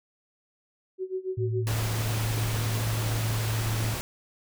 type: tone with tremolo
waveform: sine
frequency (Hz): 374.8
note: F#4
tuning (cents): +22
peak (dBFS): -26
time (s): 0.98-1.68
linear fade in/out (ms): 50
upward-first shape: sine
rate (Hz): 7.1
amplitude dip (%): 90
type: tone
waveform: sine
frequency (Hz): 110.7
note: A2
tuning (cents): +11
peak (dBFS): -26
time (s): 1.37-3.95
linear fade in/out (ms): 10
type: noise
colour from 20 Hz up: pink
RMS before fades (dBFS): -33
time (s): 1.67-4.01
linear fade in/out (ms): 0
effects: none